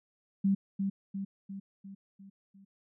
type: tone with echo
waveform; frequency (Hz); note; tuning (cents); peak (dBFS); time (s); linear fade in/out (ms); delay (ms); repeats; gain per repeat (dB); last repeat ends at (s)
sine; 196; G3; 0; -23; 0.44-0.55; 10; 350; 6; -5; 2.65
effects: none